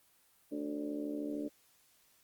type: harmonic tone with a mistuned harmonic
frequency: 73.42 Hz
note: D2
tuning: in tune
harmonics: 3 / 4 / 5 / 6 / 7 / 8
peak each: -46 / -37 / -48 / -45 / -51 / -47 dBFS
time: 0.51-1.49 s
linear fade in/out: 20 ms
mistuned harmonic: 7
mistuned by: +62 cents
effects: white hiss -68 dBFS RMS until 2.23 s + Opus 24 kbps